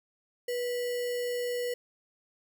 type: tone with sample-and-hold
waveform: sine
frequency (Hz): 487.6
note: B4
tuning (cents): -22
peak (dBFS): -29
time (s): 0.48-1.74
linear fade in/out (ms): 5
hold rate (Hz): 2450
effects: none